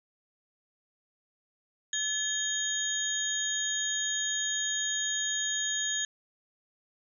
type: tone cluster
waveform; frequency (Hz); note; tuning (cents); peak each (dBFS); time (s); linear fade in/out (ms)
sine; 1720 / 3192 / 3720 / 6700; A6 / G7 / A#7 / G#8; -40 / +31 / -4 / +14; -35 / -35 / -37 / -31; 1.93-6.05; 2
effects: none